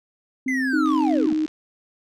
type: tone with pitch glide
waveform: sine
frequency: 261.6 to 265.3 Hz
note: C4 to C4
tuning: 0 to +24 cents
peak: -22 dBFS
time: 0.46-1.27 s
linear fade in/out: 5 ms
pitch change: +24 cents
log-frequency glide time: 0.62-0.92 s
type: linear sweep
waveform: triangle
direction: down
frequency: 2093 to 207.7 Hz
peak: -22 dBFS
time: 0.48-1.33 s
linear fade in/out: 2 ms
type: tone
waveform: sine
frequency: 310.4 Hz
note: D#4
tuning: 4 cents flat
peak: -19 dBFS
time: 0.73-1.46 s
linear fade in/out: 5 ms
type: click train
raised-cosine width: 0.2 ms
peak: -24 dBFS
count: 43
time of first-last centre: 0.86-1.479 s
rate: 67.8 Hz
effects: none